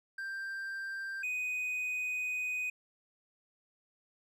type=tone pair in turn; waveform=triangle; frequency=1578 / 2495 Hz; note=G6 / D#7; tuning=+11 / +4 cents; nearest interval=minor sixth; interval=793 cents; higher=second; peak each=-35 / -31 dBFS; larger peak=second; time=0.18-1.23 / 1.23-2.7 s; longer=second; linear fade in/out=5 ms; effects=none